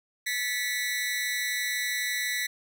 sawtooth tone with amplitude modulation, 1966 Hz, B6, 8 cents flat, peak -20 dBFS, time 0.26-2.47 s, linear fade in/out 10 ms, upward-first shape sine, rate 232 Hz, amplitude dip 90%, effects none

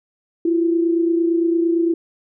sine tone pair together, 334.6 / 363.4 Hz, E4 / F#4, +26 / -31 cents, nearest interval minor second, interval 143 cents, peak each -15 / -24 dBFS, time 0.45-1.94 s, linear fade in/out 5 ms, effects none

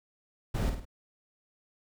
brown noise with echo, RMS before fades -29 dBFS, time 0.54-0.7 s, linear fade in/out 10 ms, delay 51 ms, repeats 3, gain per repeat -6 dB, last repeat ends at 0.853 s, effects none

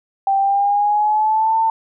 sine tone with pitch glide, 784 to 895.4 Hz, G5 to A5, 0 to +30 cents, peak -13 dBFS, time 0.27-1.7 s, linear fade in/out 2 ms, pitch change +230 cents, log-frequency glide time 0.39-1.58 s, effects none

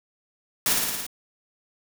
white noise with echo, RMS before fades -22 dBFS, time 0.66-0.73 s, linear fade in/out 2 ms, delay 56 ms, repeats 6, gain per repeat -2 dB, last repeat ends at 1.066 s, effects none

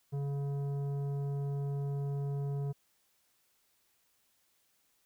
sine tone with tanh clipping, 140.8 Hz, C#3, 27 cents sharp, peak -34 dBFS, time 0.12-2.73 s, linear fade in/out 20 ms, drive 11 dB, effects white hiss -73 dBFS RMS until 5.05 s

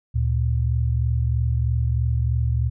sine tone pair together, 73.42 / 116.55 Hz, D2 / A#2, 0 / 0 cents, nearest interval minor sixth, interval 800 cents, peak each -21 dBFS, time 0.14-2.7 s, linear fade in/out 20 ms, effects none

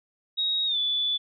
sine tone with pitch glide, 3782 to 3468 Hz, A#7 to A7, +24 to -26 cents, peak -23 dBFS, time 0.37-1.18 s, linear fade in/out 20 ms, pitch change -150 cents, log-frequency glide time 0.66-0.78 s, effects none

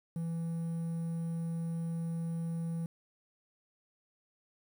triangle tone with quantisation, 166.1 Hz, E3, 13 cents sharp, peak -31 dBFS, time 0.16-2.86 s, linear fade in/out 2 ms, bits 10, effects none

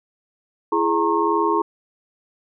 sine tone cluster, 335.5 / 417.4 / 924 / 1080 Hz, E4 / G#4 / A#5 / C#6, +31 / +9 / -16 / -45 cents, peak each -22 dBFS, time 0.72-1.62 s, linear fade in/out 5 ms, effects none

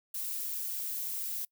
violet noise, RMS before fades -36 dBFS, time 0.14-1.45 s, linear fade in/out 5 ms, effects noise-tail reverb RT60 0.1 s tail -24 dB re dry

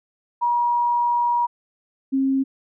sine tone pair in turn, 957 / 268.5 Hz, A#5 / C4, +45 / +45 cents, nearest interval octave + minor seventh, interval 2200 cents, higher first, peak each -17 dBFS, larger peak neither, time 0.41-1.47 / 2.12-2.44 s, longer first, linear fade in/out 20 ms, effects none

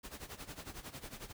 pink noise with tremolo, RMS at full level -45 dBFS, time 0.03-1.33 s, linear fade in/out 20 ms, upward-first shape sine, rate 11 Hz, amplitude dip 80%, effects none

